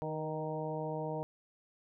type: harmonic tone with a mistuned harmonic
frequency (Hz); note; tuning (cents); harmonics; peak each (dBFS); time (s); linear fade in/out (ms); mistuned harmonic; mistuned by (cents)
155.4; D#3; -2; 1 / 2 / 3 / 4 / 5 / 6; -40 / -44 / -40 / -41 / -45 / -44; 0.02-1.23; 0; 3; +24
effects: none